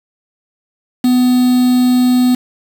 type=tone with quantisation; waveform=triangle; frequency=250 Hz; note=B3; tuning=21 cents sharp; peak=-6 dBFS; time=1.04-2.35 s; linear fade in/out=5 ms; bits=4; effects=none